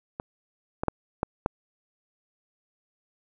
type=clicks; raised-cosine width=1 ms; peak=-18 / -14 / -8 / -10 / -9 dBFS; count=5; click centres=0.199 / 0.835 / 0.883 / 1.231 / 1.461 s; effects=none